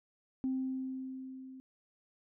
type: tone with level ramp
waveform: sine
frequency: 261.6 Hz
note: C4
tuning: in tune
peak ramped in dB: -29 to -47 dBFS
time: 0.44-1.6 s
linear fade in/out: 0 ms
effects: tanh soft clip ceiling -26 dBFS